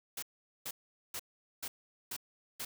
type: noise bursts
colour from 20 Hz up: white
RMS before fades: -40 dBFS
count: 6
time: 0.17-2.65 s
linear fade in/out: 5 ms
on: 55 ms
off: 430 ms
effects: none